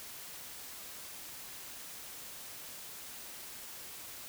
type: silence
effects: white hiss -47 dBFS RMS until 4.28 s